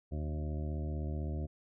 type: harmonic tone with a mistuned harmonic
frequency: 75.9 Hz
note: D#2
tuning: 42 cents flat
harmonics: 1 / 2 / 3 / 4 / 5 / 7 / 8 / 9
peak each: -35 / -41 / -45 / -47 / -49 / -52 / -53 / -54 dBFS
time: 0.11-1.47 s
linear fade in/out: 20 ms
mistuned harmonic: 1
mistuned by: +44 cents
effects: none